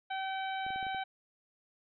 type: harmonic tone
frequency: 768 Hz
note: G5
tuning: 36 cents flat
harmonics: 1 / 2 / 3 / 4 / 5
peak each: -35 / -41 / -45 / -47 / -49 dBFS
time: 0.1-1.04 s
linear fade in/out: 10 ms
type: clicks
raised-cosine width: 2 ms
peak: -36 dBFS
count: 6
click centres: 0.665 / 0.705 / 0.76 / 0.828 / 0.867 / 0.947 s
effects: none